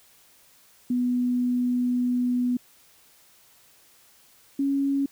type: tone pair in turn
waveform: sine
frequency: 246.9 / 277.1 Hz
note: B3 / C#4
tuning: 0 / -1 cents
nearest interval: major second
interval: 199 cents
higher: second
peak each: -21 dBFS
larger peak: neither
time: 0.9-2.57 / 4.59-5.06 s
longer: first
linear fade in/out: 5 ms
effects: white hiss -57 dBFS RMS until 5.11 s